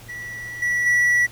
triangle tone with level steps, 1947 Hz, B6, 25 cents flat, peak -29 / -17 / -13 dBFS, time 0.08-1.27 s, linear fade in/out 20 ms, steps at 0.62 / 0.86 s, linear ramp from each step 5 ms, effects added 115 Hz sine -44 dBFS peak until 1.31 s + pink hiss -45 dBFS RMS until 1.31 s

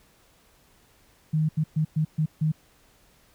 sine tone bursts at uneven times, 155.56 Hz, D#3, in tune, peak -20 dBFS, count 6, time 1.33-1.49 / 1.57-1.64 / 1.76-1.85 / 1.96-2.05 / 2.18-2.26 / 2.41-2.52 s, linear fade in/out 10 ms, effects pink hiss -60 dBFS RMS until 3.34 s

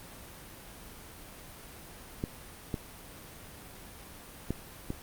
clicks, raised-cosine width 3 ms, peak -18 / -18 / -17 / -20 dBFS, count 4, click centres 2.239 / 2.742 / 4.506 / 4.904 s, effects pink hiss -48 dBFS RMS until 5.02 s + Opus 32 kbps

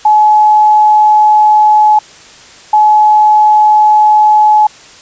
sine tone pair in turn, 851 / 851 Hz, G#5 / G#5, +42 / +42 cents, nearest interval unison, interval 0 cents, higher neither, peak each -3 dBFS, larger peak neither, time 0.05-1.99 / 2.73-4.67 s, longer neither, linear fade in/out 5 ms, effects white hiss -36 dBFS RMS until 5.01 s + resampled to 16000 Hz

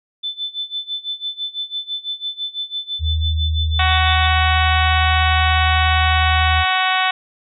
sine tone with tremolo, 3520 Hz, A7, in tune, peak -20 dBFS, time 0.23-4.27 s, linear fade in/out 10 ms, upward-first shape sine, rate 6 Hz, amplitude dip 90%
sine tone, 78.8 Hz, D#2, 23 cents sharp, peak -16 dBFS, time 2.99-6.65 s, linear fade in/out 50 ms
harmonic tone, 373.6 Hz, F#4, 17 cents sharp, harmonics 2 / 3 / 4 / 5 / 6 / 7 / 8 / 9 / 10, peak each -20 / -22 / -23 / -24 / -25 / -25 / -26 / -27 / -27 dBFS, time 3.79-7.11 s, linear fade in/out 5 ms
effects none

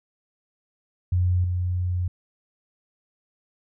sine tone with level steps, 89.8 Hz, F2, 49 cents sharp, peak -18 / -22 dBFS, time 1.12-2.08 s, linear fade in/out 5 ms, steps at 1.44 s, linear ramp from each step 2 ms, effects none

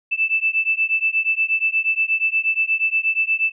sine beating tone pair, 2637 / 2645.4 Hz, E7 / E7, 0 / +5 cents, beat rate 8.4 Hz, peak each -20 dBFS, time 0.11-3.52 s, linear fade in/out 20 ms, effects none

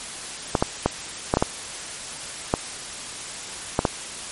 clicks, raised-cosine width 1 ms, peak -3 dBFS, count 9, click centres 0.552 / 0.625 / 0.86 / 1.339 / 1.371 / 1.425 / 2.539 / 3.791 / 3.852 s, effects white hiss -34 dBFS RMS until 4.31 s + MP3 48 kbps

